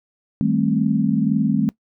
sine chord, A half-diminished seventh, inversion second, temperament just, 158.4 / 198 / 220 / 264 Hz, Eb3 / G3 / A3 / C4, +31 / +18 / 0 / +16 cents, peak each -23 / -21 / -20 / -22 dBFS, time 0.41-1.69 s, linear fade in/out 0 ms, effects noise-tail reverb RT60 0.1 s tail -21 dB re dry

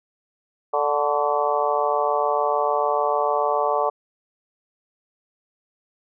harmonic tone with a mistuned harmonic, 146.83 Hz, D3, in tune, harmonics 3 / 4 / 5 / 6 / 7 / 8, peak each -26 / -24 / -25 / -26 / -29 / -26 dBFS, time 0.73-3.9 s, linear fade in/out 10 ms, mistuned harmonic 8, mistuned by -50 cents, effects none

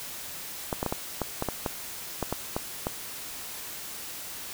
clicks, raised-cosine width 1 ms, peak -13 dBFS, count 12, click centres 0.728 / 0.829 / 0.863 / 0.925 / 1.217 / 1.424 / 1.487 / 1.662 / 2.227 / 2.326 / 2.565 / 2.869 s, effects white hiss -39 dBFS RMS until 4.53 s

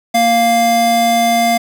square tone pair together, 232.9 / 698.5 Hz, A#3 / F5, -1 / 0 cents, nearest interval octave + perfect fifth, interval 1901 cents, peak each -18 / -12 dBFS, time 0.14-1.58 s, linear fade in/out 10 ms, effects 8-bit

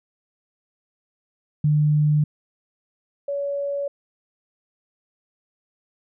sine tone pair in turn, 150 / 565.1 Hz, D3 / C#5, +37 / +33 cents, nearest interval octave + major seventh, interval 2296 cents, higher second, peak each -15 / -23 dBFS, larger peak first, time 1.64-2.24 / 3.28-3.88 s, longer neither, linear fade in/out 5 ms, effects none

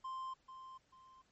triangle tone with echo, 1046.5 Hz, C6, in tune, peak -39 dBFS, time 0.04-0.34 s, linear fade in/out 10 ms, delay 440 ms, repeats 2, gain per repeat -9 dB, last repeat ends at 1.22 s, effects pink hiss -75 dBFS RMS until 1.31 s + MP3 32 kbps

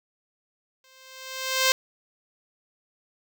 5% pulse tone with exponential growth, 523.3 Hz, C5, in tune, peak -5 dBFS, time 0.84-1.72 s, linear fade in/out 1 ms, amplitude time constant 190 ms, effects none

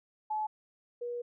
sine tone pair in turn, 858 / 481.5 Hz, A5 / B4, -44 / -44 cents, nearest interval minor seventh, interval 1000 cents, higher first, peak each -30 / -34 dBFS, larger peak first, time 0.3-0.47 / 1.01-1.22 s, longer second, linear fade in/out 10 ms, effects none

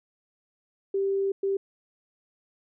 sine tone bursts at uneven times, 392 Hz, G4, in tune, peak -23 dBFS, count 2, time 0.94-1.32 / 1.43-1.57 s, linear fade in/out 5 ms, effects none

